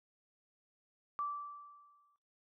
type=tone with exponential decay; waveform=sine; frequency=1164 Hz; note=D6; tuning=16 cents flat; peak=-33 dBFS; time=1.19-2.16 s; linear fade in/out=0 ms; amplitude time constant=210 ms; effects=noise-tail reverb RT60 0.3 s tail -17 dB re dry